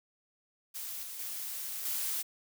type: noise with level steps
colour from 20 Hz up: blue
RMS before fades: -40 / -43 / -39 / -34 dBFS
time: 0.74-2.23 s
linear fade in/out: 20 ms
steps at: 1.03 / 1.19 / 1.85 s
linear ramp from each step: 2 ms
effects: none